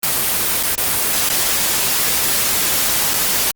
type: noise with dropouts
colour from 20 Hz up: white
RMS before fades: -17 dBFS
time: 0.03-3.51 s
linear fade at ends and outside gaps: 2 ms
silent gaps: 0.629-0.634 / 0.753-0.777 / 1.29-1.299 / 3.135-3.139 s
effects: Opus 24 kbps